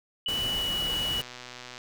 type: tone with pitch glide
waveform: sine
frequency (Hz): 2960 to 2934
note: F#7 to F#7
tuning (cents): 0 to -15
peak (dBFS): -27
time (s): 0.26-1.21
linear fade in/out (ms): 2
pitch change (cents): -15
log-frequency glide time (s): 0.42-0.72
type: noise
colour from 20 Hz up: pink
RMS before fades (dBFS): -36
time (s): 0.28-1.22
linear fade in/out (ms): 5
type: click train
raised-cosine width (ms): 0.2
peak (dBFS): -24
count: 110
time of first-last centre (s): 0.9-1.779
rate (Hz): 124
effects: none